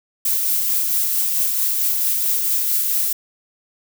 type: noise with tremolo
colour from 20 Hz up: violet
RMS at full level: -18 dBFS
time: 0.25-3.13 s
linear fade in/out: 5 ms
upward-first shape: triangle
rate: 4.5 Hz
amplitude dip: 30%
effects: none